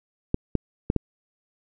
clicks, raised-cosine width 3 ms, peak -8 dBFS, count 4, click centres 0.344 / 0.553 / 0.901 / 0.963 s, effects none

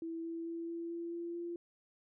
sine tone with pitch steps, 329.6 / 331.9 / 334.2 / 336.5 / 338.9 / 341.2 / 343.6 Hz, E4 / E4 / E4 / E4 / E4 / F4 / F4, 0 / +12 / +24 / +36 / +48 / -40 / -28 cents, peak -38 dBFS, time 0.02-1.56 s, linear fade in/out 2 ms, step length 220 ms, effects none

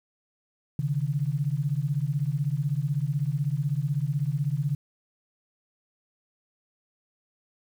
sine beating tone pair, 135.5 / 151.5 Hz, C#3 / D#3, -39 / -46 cents, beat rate 16 Hz, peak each -27 dBFS, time 0.79-4.75 s, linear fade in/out 2 ms, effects 9-bit

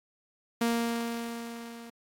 sawtooth tone with level ramp, 233.1 Hz, A#3, in tune, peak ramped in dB -20 to -40 dBFS, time 0.61-1.9 s, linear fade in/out 5 ms, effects AAC 64 kbps

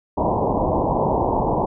white low-pass noise, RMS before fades -20 dBFS, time 0.17-1.66 s, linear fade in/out 10 ms, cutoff 1000 Hz, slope 96 dB/octave, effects none

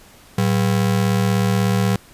square ring-modulated tone, 150 Hz, D3, 37 cents sharp, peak -13 dBFS, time 0.38-1.96 s, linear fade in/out 2 ms, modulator 38.2 Hz, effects pink hiss -47 dBFS RMS until 2.13 s + resampled to 32000 Hz

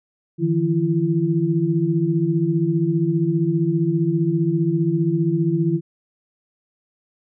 sine tone cluster, 152.9 / 168 / 336.6 Hz, D#3 / E3 / E4, -30 / +33 / +36 cents, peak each -21 dBFS, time 0.38-5.81 s, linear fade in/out 50 ms, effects none

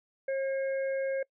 harmonic tone, 539 Hz, C#5, 49 cents flat, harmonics 1 / 3 / 4, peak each -28 / -42 / -45 dBFS, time 0.28-1.23 s, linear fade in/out 5 ms, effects noise-tail reverb RT60 0.1 s tail -25 dB re dry

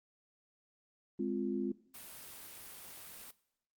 sine chord, F minor, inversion first, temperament equal, 207.7 / 261.6 / 349.2 Hz, Ab3 / C4 / F4, 0 / 0 / 0 cents, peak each -37 dBFS, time 1.19-1.72 s, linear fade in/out 5 ms
white noise, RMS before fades -50 dBFS, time 1.94-3.31 s, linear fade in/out 5 ms
effects noise-tail reverb RT60 0.7 s tail -20 dB re dry + Opus 32 kbps

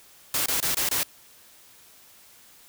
white noise bursts, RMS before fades -25 dBFS, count 5, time 0.34-1.032 s, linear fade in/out 2 ms, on 120 ms, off 23 ms, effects white hiss -53 dBFS RMS until 2.68 s

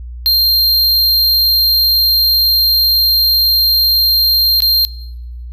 square tone with dropouts, 4186 Hz, C8, in tune, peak -9 dBFS, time 0.26-4.85 s, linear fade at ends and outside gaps 0 ms, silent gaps 4.604-4.621 s, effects noise-tail reverb RT60 1.0 s tail -21 dB re dry + added 60 Hz sine -25 dBFS peak until 5.52 s

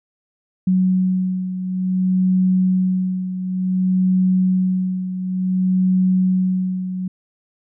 sine beating tone pair, 185.2 / 185.76 Hz, F#3 / F#3, +2 / +7 cents, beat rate 0.56 Hz, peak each -16 / -22 dBFS, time 0.67-7.08 s, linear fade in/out 5 ms, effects none

